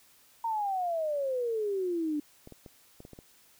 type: exponential sweep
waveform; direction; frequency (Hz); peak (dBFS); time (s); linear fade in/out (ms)
sine; down; 931 to 290.7; -28; 0.44-2.2; 5
type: clicks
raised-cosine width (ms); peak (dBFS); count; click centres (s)
2; -33; 7; 2.474 / 2.523 / 2.662 / 3.004 / 3.051 / 3.133 / 3.189
effects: white hiss -61 dBFS RMS until 3.59 s